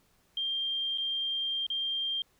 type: tone with dropouts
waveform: sine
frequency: 3185 Hz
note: G7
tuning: 27 cents sharp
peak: -29 dBFS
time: 0.37-2.22 s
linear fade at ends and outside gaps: 2 ms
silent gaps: 0.976-0.982 / 1.666-1.701 s
effects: pink hiss -68 dBFS RMS until 2.39 s